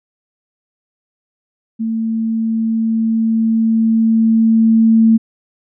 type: tone with level ramp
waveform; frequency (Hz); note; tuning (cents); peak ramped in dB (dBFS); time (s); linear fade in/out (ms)
sine; 224.4; A3; +34; -16 to -6; 1.79-5.18; 20
effects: none